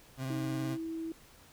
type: tone with vibrato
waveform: 30% pulse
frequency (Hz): 132.4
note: C3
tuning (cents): +21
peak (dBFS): -32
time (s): 0.17-0.78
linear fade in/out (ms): 50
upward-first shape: sine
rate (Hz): 19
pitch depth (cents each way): 34
type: tone with pitch glide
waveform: sine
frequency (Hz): 316.3 to 325.9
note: D#4 to E4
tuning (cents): +29 to -20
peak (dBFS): -35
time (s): 0.3-1.12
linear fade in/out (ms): 2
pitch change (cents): +51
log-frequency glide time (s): 0.65-0.73
effects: pink hiss -58 dBFS RMS until 1.52 s